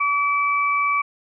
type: tone pair together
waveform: sine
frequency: 1146.2 / 2311 Hz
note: D6 / D7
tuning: -42 / -28 cents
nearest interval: octave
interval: 1214 cents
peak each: -19 / -22 dBFS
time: 0-1.02 s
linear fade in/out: 10 ms
effects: none